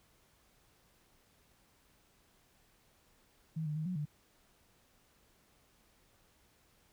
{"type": "tone with pitch steps", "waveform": "sine", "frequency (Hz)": [159.3, 150.8, 156.2, 182.1, 148.7], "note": ["D#3", "D3", "D#3", "F#3", "D3"], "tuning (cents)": [41, 46, 7, -27, 22], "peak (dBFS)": -34, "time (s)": [3.56, 4.055], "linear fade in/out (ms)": 10, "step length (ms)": 99, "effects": ["pink hiss -69 dBFS RMS until 6.92 s"]}